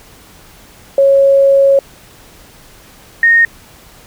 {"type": "tone pair in turn", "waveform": "sine", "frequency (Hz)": [550, 1850], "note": ["C#5", "A#6"], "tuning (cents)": [-14, -14], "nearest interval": "octave + major sixth", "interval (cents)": 2100, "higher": "second", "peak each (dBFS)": -5, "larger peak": "neither", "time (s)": [[0.98, 1.79], [3.23, 3.45]], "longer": "first", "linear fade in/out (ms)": 2, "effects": ["pink hiss -41 dBFS RMS until 4.06 s"]}